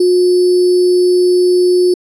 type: tone with sample-and-hold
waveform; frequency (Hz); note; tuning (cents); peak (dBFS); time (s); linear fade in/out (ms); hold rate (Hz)
sine; 360.3; F#4; -46; -7; 0-1.94; 5; 4900
effects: resampled to 22050 Hz